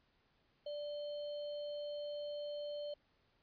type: tone with sample-and-hold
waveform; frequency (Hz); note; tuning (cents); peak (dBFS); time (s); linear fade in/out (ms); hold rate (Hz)
sine; 587.3; D5; 0; -40; 0.66-2.94; 5; 3675
effects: pink hiss -75 dBFS RMS until 3.42 s + resampled to 11025 Hz